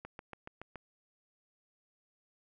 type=click train; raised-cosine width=0.5 ms; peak=-29 dBFS; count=6; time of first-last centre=0.05-0.757 s; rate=7.07 Hz; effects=none